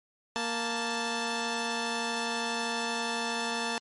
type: tone pair together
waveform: 10% pulse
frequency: 232.6 / 878 Hz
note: A#3 / A5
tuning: -4 / -4 cents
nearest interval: octave + major seventh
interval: 2300 cents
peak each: -24 dBFS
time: 0.36-3.78 s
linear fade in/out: 0 ms
effects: MP3 48 kbps